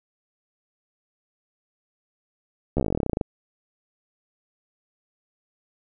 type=slowing click train; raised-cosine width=2 ms; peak=-10 dBFS; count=19; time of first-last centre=2.77-3.212 s; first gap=13 ms; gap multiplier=1.07; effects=none